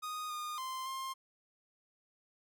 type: tone with pitch steps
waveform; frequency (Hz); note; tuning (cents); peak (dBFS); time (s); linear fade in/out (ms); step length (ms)
45% pulse; 1241 / 1221 / 1042 / 1059; D#6 / D#6 / C6 / C6; -5 / -33 / -7 / +21; -38; 0.02-1.14; 20; 280
effects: none